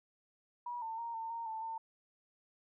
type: tone with pitch steps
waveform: sine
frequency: 965 / 898 / 931 / 902 / 924 / 885 / 901 Hz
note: B5 / A5 / A#5 / A5 / A#5 / A5 / A5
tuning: -40 / +35 / -2 / +43 / -16 / +10 / +41 cents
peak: -38 dBFS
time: 0.66-1.78 s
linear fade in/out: 5 ms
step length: 160 ms
effects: none